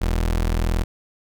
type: tone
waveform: 30% pulse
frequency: 41.2 Hz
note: E1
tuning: in tune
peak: -16 dBFS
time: 0.01-0.84 s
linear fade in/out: 10 ms
effects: none